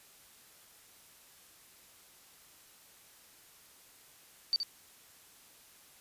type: tone with echo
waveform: sine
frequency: 4597 Hz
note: D8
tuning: 38 cents flat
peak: -25 dBFS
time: 4.53-4.56 s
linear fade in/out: 0 ms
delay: 71 ms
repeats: 1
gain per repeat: -7 dB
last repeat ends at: 4.631 s
effects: white hiss -59 dBFS RMS until 6 s + resampled to 32000 Hz